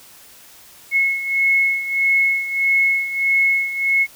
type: beating tone pair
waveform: sine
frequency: 2181 / 2182.6 Hz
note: C#7 / C#7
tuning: -29 / -27 cents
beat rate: 1.6 Hz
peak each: -16 / -21 dBFS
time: 0.91-4.07 s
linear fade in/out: 50 ms
effects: white hiss -45 dBFS RMS until 4.15 s